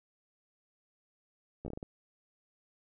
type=slowing click train; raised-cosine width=2 ms; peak=-27 dBFS; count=7; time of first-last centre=1.65-1.829 s; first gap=13 ms; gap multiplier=1.33; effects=none